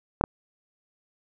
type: clicks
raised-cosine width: 1 ms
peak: -7 dBFS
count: 2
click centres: 0.211 / 0.239 s
effects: none